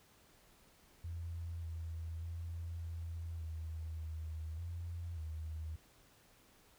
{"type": "tone with pitch steps", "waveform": "sine", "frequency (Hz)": [84.3, 82, 84.1, 83.2, 80.2, 79.3, 85.4, 79], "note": ["E2", "E2", "E2", "E2", "E2", "D#2", "F2", "D#2"], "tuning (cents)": [39, -9, 35, 17, -47, 33, -38, 27], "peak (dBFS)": -40, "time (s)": [1.04, 5.76], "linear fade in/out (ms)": 5, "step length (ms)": 590, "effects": ["pink hiss -66 dBFS RMS until 6.78 s"]}